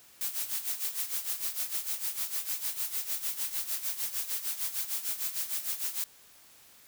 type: noise with tremolo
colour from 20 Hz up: blue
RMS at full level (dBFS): -31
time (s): 0.21-6.04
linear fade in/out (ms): 0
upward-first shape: sine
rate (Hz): 6.6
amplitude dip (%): 75
effects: white hiss -57 dBFS RMS until 6.87 s